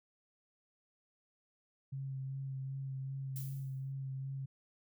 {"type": "tone with vibrato", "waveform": "sine", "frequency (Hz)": 134.6, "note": "C3", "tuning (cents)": 49, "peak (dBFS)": -38, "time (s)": [1.92, 4.46], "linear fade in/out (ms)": 10, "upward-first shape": "sine", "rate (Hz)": 2.6, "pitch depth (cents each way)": 19}
{"type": "noise with exponential decay", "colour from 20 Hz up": "violet", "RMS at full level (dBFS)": -45, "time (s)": [3.36, 3.92], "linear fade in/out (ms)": 1, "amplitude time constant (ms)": 120}
{"effects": []}